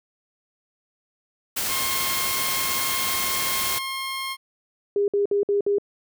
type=noise; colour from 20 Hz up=white; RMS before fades=-26 dBFS; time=1.56-3.79 s; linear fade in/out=10 ms
type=tone; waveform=15% pulse; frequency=1070 Hz; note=C6; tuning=38 cents sharp; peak=-21 dBFS; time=1.67-4.37 s; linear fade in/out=50 ms
type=tone bursts; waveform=sine; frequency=405.2 Hz; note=G#4; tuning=43 cents flat; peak=-18 dBFS; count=5; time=4.96-5.784 s; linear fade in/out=2 ms; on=120 ms; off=56 ms
effects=none